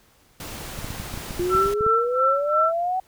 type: noise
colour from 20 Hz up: pink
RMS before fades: -35 dBFS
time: 0.4-1.74 s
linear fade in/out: 2 ms
type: clicks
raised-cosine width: 5 ms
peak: -20 dBFS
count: 12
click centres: 0.789 / 0.845 / 0.905 / 1 / 1.14 / 1.175 / 1.308 / 1.398 / 1.55 / 1.659 / 1.809 / 1.865 s
type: exponential sweep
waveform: sine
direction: up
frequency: 347.7 to 760 Hz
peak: -21 dBFS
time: 1.39-3 s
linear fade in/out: 5 ms
type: tone with tremolo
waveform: sine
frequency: 1338 Hz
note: E6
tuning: 25 cents sharp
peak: -16 dBFS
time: 1.49-2.73 s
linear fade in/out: 50 ms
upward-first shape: sine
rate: 2.9 Hz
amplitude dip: 90%
effects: pink hiss -58 dBFS RMS until 3.07 s